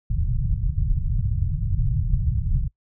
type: low-pass noise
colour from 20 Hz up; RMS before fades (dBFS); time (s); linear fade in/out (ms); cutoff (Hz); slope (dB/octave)
pink; -22; 0.1-2.68; 10; 150; 48
effects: noise-tail reverb RT60 0.1 s tail -23 dB re dry